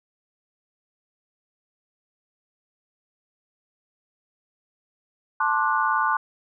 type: chord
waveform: sine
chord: D dominant seventh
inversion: second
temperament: just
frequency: 881 / 1057.2 / 1174.7 / 1468.3 Hz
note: A5 / C6 / D6 / F#6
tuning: +2 / +18 / 0 / -14 cents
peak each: -25 dBFS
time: 5.4-6.17 s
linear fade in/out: 5 ms
effects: none